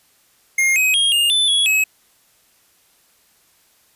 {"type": "tone with pitch steps", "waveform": "square", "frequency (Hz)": [2131, 2528, 3252, 2827, 3512, 3358, 2565], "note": ["C7", "D#7", "G#7", "F7", "A7", "G#7", "E7"], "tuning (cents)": [31, 27, -37, 20, -4, 18, -48], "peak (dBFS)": -14, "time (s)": [0.58, 1.84], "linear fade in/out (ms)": 5, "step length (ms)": 180, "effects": ["white hiss -57 dBFS RMS until 3.95 s", "resampled to 32000 Hz"]}